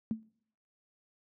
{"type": "tone with exponential decay", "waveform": "sine", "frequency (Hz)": 222.1, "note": "A3", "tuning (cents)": 16, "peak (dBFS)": -25, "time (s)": [0.11, 0.23], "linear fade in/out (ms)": 0, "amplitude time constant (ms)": 24, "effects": ["noise-tail reverb RT60 0.7 s tail -25 dB re dry", "high-pass 100 Hz 12 dB/octave"]}